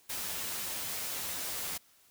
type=noise with comb filter; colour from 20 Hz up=white; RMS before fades=-37 dBFS; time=0.09-1.78 s; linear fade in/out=10 ms; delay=11 ms; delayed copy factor=+0.55; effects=white hiss -64 dBFS RMS until 2.1 s